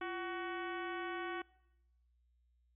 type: harmonic tone with a mistuned harmonic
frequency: 373.9 Hz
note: F#4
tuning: 18 cents sharp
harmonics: 1 / 2 / 3 / 4 / 5 / 6 / 7 / 8 / 9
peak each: -42 / -46 / -46 / -46 / -50 / -51 / -58 / -56 / -61 dBFS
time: 0.01-1.42 s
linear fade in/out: 5 ms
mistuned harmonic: 1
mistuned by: -130 cents
effects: noise-tail reverb RT60 0.9 s tail -23 dB re dry + added 60 Hz sine -70 dBFS peak until 2.75 s